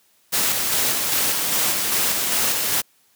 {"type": "noise with tremolo", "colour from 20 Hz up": "white", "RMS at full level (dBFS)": -20, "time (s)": [0.32, 2.82], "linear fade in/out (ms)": 20, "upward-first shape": "square", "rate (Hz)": 2.5, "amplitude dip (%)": 25, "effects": ["white hiss -60 dBFS RMS until 3.15 s", "high-pass 100 Hz 12 dB/octave"]}